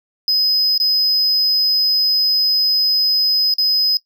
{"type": "tone with dropouts", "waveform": "triangle", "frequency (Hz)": 5040, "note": "D#8", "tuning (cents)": 21, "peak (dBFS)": -12, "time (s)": [0.28, 3.97], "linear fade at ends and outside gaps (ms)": 1, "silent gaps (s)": [[0.778, 0.8], [3.539, 3.583]], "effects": ["noise-tail reverb RT60 0.1 s tail -17 dB re dry"]}